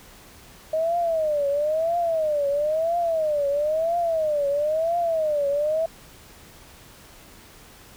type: tone with vibrato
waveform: sine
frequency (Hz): 624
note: D#5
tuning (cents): +5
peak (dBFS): -20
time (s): 0.73-5.86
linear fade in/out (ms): 5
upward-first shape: triangle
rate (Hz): 1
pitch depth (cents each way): 200
effects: pink hiss -48 dBFS RMS until 7.96 s